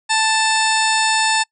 harmonic tone with a mistuned harmonic, 881 Hz, A5, 2 cents sharp, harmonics 1 / 2 / 3 / 4 / 5 / 6 / 8 / 9 / 10, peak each -18 / -21 / -23 / -24 / -25 / -26 / -27 / -28 / -28 dBFS, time 0.09-1.44 s, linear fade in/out 20 ms, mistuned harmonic 4, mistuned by +53 cents, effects noise-tail reverb RT60 0.1 s tail -25 dB re dry

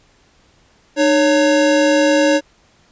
square tone pair together, 303.3 / 556 Hz, D#4 / C#5, -44 / +5 cents, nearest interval minor seventh, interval 1049 cents, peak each -15 / -14 dBFS, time 0.96-2.41 s, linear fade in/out 50 ms, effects pink hiss -54 dBFS RMS until 2.91 s + resampled to 16000 Hz

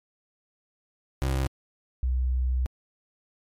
30% pulse / sine tone pair in turn, 66.5 / 63.24 Hz, C2 / B1, +29 / +42 cents, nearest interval minor second, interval 87 cents, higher first, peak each -21 / -22 dBFS, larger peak first, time 1.22-1.47 / 2.03-2.66 s, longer second, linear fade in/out 0 ms, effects MP3 64 kbps

